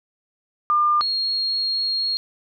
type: tone pair in turn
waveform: sine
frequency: 1200 / 4276 Hz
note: D6 / C8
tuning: +37 / +37 cents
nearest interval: octave + minor seventh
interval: 2200 cents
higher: second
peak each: -15 / -20 dBFS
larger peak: first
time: 0.7-1.01 / 1.01-2.17 s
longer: second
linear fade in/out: 0 ms
effects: none